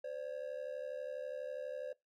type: ring-modulated tone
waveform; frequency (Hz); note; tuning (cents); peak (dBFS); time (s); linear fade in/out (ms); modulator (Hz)
triangle; 549; C#5; -17; -35; 0.04-1.93; 5; 36.1
effects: noise-tail reverb RT60 0.2 s tail -23 dB re dry